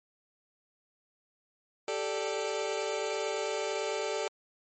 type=chord; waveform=sawtooth; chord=G suspended second; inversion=none; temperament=just; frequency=392 / 441 / 588 Hz; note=G4 / A4 / D5; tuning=0 / +4 / +2 cents; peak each=-32 / -30 / -31 dBFS; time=1.88-4.28 s; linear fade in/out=2 ms; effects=MP3 32 kbps